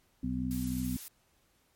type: harmonic tone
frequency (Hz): 63.1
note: B1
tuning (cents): +38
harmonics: 1 / 2 / 3 / 4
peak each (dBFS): -39 / -39 / -37 / -33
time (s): 0.23-0.97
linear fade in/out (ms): 5
type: noise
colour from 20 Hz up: blue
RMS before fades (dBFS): -44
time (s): 0.51-1.08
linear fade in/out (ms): 0
effects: pink hiss -70 dBFS RMS until 1.75 s + MP3 64 kbps